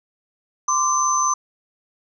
sine tone cluster, 1034 / 1178 / 6110 Hz, C6 / D6 / G8, -21 / +5 / -45 cents, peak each -21 dBFS, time 0.68-1.34 s, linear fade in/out 5 ms, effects none

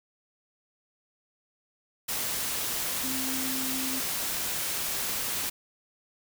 sine tone in noise, 261.6 Hz, C4, in tune, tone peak -34 dBFS, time 3.03-4 s, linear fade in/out 10 ms, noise white, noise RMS -31 dBFS, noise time 2.08-5.5 s, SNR -6 dB, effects none

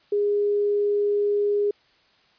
sine tone, 410.6 Hz, G#4, 20 cents flat, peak -19 dBFS, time 0.12-1.71 s, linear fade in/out 5 ms, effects white hiss -60 dBFS RMS until 2.38 s + resampled to 11025 Hz

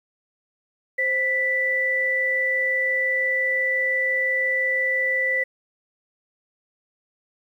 sine tone pair together, 523.2 / 1975.5 Hz, C5 / B6, 0 / 0 cents, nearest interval octave + major seventh, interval 2300 cents, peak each -28 / -20 dBFS, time 0.98-5.44 s, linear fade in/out 10 ms, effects 9-bit

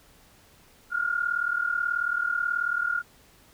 sine tone pair together, 1396.9 / 1435.3 Hz, F6 / F6, 0 / +47 cents, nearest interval unison, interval 47 cents, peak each -27 dBFS, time 0.9-3.03 s, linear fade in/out 50 ms, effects pink hiss -57 dBFS RMS until 3.53 s

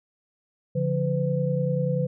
sine tone cluster, 142.8 / 173.1 / 505 Hz, D3 / F3 / B4, -48 / -15 / +39 cents, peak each -25 / -27 / -27 dBFS, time 0.75-2.07 s, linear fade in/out 10 ms, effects none

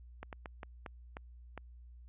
slowing click train, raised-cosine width 0.5 ms, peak -28 dBFS, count 7, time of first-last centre 0.23-1.577 s, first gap 98 ms, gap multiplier 1.33, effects added 60 Hz sine -51 dBFS peak until 2.08 s + resampled to 8000 Hz

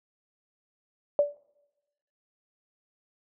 sine tone with exponential decay, 580 Hz, D5, 22 cents flat, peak -15 dBFS, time 1.19-1.37 s, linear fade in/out 1 ms, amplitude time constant 39 ms, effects noise-tail reverb RT60 1.0 s tail -25 dB re dry

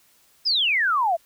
sine exponential sweep, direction down, 5290 to 634 Hz, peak -18 dBFS, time 0.45-1.17 s, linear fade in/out 20 ms, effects white hiss -59 dBFS RMS until 1.25 s

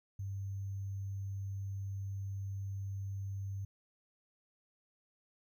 sine tone with sample-and-hold, 98 Hz, G2, in tune, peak -37 dBFS, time 0.19-3.65 s, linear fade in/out 5 ms, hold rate 6300 Hz, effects none

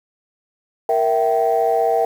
sine chord, E diminished, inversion second, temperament equal with one note detuned, 466.2 / 659.3 / 774.5 Hz, Bb4 / E5 / G5, 0 / 0 / -21 cents, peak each -18 dBFS, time 0.89-2.05 s, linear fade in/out 2 ms, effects tanh soft clip ceiling -7 dBFS + 7-bit

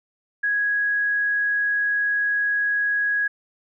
sine tone, 1661.2 Hz, G#6, in tune, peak -19 dBFS, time 0.43-3.28 s, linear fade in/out 10 ms, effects none

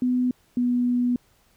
sine tone pair in turn, 250 / 245.1 Hz, B3 / B3, +21 / -13 cents, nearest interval unison, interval 34 cents, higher first, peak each -19 dBFS, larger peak neither, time 0.02-0.31 / 0.57-1.16 s, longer second, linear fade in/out 2 ms, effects pink hiss -62 dBFS RMS until 1.56 s

